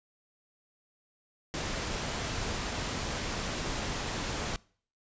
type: noise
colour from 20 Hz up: pink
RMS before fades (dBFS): -34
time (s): 1.54-4.56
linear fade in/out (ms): 0
effects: noise-tail reverb RT60 0.5 s tail -24 dB re dry + resampled to 16000 Hz